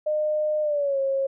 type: tone with pitch glide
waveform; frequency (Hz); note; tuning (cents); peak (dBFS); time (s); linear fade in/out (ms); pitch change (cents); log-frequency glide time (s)
sine; 609 to 542.6; D#5 to C#5; -37 to -37; -21; 0.06-1.27; 10; -200; 0.62-0.99
effects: none